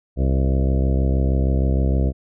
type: harmonic tone with a mistuned harmonic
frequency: 66.4 Hz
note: C2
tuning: 26 cents sharp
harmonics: 1 / 2 / 3 / 4 / 5 / 6 / 7 / 8 / 9 / 10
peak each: -17 / -23 / -27 / -29 / -31 / -33 / -34 / -35 / -36 / -37 dBFS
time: 0.16-2.13 s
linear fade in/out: 50 ms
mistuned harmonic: 8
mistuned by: -25 cents
effects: none